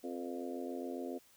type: harmonic tone with a mistuned harmonic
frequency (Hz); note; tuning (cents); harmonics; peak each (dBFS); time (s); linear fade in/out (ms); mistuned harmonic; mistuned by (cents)
87.31; F2; 0; 3 / 4 / 5 / 6 / 7 / 8; -42 / -44 / -46 / -48 / -49 / -50; 0.03-1.19; 20; 6; -46
effects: white hiss -65 dBFS RMS until 1.36 s